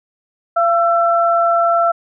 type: tone pair together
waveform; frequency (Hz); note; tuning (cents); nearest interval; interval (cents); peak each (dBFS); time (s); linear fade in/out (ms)
sine; 682.4 / 1339; F5 / E6; -40 / +27; octave; 1167; -13 / -15; 0.56-1.92; 10
effects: none